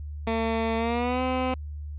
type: tone with pitch glide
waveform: 15% pulse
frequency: 225.8 to 256.4 Hz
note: A3 to C4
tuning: +45 to -35 cents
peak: -18 dBFS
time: 0.27-1.54 s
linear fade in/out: 2 ms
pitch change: +220 cents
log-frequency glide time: 0.77-1.22 s
effects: added 74 Hz sine -33 dBFS peak until 1.98 s + resampled to 8000 Hz